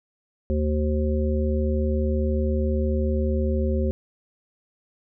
harmonic tone, 75.6 Hz, D#2, 49 cents flat, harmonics 1 / 3 / 5 / 7, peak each -22 / -27 / -29 / -30 dBFS, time 0.5-3.91 s, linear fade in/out 0 ms, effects none

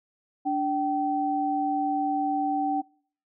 sine tone pair together, 291.8 / 771 Hz, D4 / G5, -11 / -29 cents, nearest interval octave + perfect fourth, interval 1682 cents, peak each -27 / -25 dBFS, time 0.45-2.82 s, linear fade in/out 20 ms, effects noise-tail reverb RT60 0.5 s tail -24 dB re dry

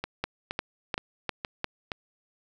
two click trains, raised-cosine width 0.3 ms, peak -12 / -15 dBFS, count 5 / 5, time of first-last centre 0.24-1.644 / 0.04-1.918 s, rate 2.85 / 2.13 Hz, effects none

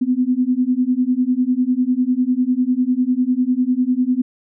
sine beating tone pair, 246.9 / 256.9 Hz, B3 / C4, 0 / -32 cents, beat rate 10 Hz, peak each -18 / -17 dBFS, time 0.01-4.22 s, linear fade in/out 10 ms, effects none

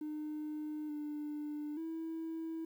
triangle tone with pitch steps, 303.8 / 297.7 / 324.8 Hz, D#4 / D4 / E4, -41 / +24 / -26 cents, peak -35 dBFS, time 0.01-2.65 s, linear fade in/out 5 ms, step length 880 ms, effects tanh soft clip ceiling -34 dBFS + 11-bit

